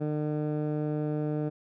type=tone with low-pass filter; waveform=15% pulse; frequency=150.9 Hz; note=D3; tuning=47 cents sharp; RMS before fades=-30 dBFS; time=0-1.5 s; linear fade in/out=20 ms; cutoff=650 Hz; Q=0.63; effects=none